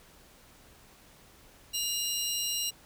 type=tone pair together; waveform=20% pulse; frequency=2832 / 4005 Hz; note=F7 / B7; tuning=+23 / +23 cents; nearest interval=tritone; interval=600 cents; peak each=-27 / -28 dBFS; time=1.73-2.71 s; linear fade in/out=20 ms; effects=pink hiss -57 dBFS RMS until 2.85 s